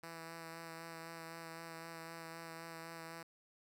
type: tone with vibrato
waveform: 5% pulse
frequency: 164.81 Hz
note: E3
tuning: in tune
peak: -36 dBFS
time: 0.03-3.23 s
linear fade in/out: 5 ms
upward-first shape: sine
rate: 3.9 Hz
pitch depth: 15 cents each way
effects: none